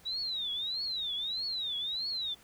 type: tone with vibrato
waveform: sine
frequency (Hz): 3834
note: A#7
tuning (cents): +48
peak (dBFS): -32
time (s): 0.05-2.35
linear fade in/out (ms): 20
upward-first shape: triangle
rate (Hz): 1.6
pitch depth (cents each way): 250
effects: pink hiss -59 dBFS RMS until 2.43 s